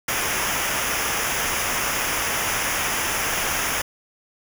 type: noise with comb filter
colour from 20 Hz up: pink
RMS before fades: -24 dBFS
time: 0.08-3.82 s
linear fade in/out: 5 ms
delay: 0.24 ms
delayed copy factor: -0.75
effects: none